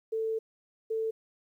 sine tone bursts at uneven times, 444.5 Hz, A4, 18 cents sharp, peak -28 dBFS, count 2, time 0.12-0.39 / 0.9-1.11 s, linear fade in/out 10 ms, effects 11-bit

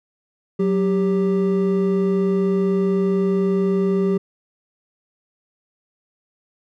triangle tone pair together, 185.94 / 394 Hz, F#3 / G4, +9 / +9 cents, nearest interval octave + minor second, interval 1300 cents, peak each -17 dBFS, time 0.59-4.18 s, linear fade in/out 10 ms, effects none

